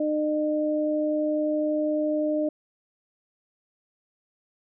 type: tone pair together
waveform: sine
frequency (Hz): 304.2 / 607.7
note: D#4 / D#5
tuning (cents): -39 / -41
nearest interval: octave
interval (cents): 1198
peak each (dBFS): -25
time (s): 0-2.49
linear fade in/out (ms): 5
effects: none